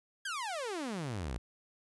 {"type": "exponential sweep", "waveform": "sawtooth", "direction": "down", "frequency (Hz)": [1661.2, 53], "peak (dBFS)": -32, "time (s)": [0.25, 1.38], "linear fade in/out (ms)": 5, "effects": ["resampled to 24000 Hz"]}